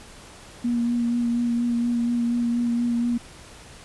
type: tone with vibrato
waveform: sine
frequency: 237.6 Hz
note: A#3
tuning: 33 cents sharp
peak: -20 dBFS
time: 0.64-3.18 s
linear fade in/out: 10 ms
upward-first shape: sine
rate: 4.2 Hz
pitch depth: 18 cents each way
effects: pink hiss -45 dBFS RMS until 3.84 s + resampled to 24000 Hz